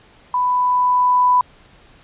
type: tone with level ramp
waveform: sine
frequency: 994 Hz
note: B5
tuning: 11 cents sharp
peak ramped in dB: -15 to -10 dBFS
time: 0.34-1.41 s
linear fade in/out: 2 ms
effects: pink hiss -49 dBFS RMS until 2.03 s + resampled to 8000 Hz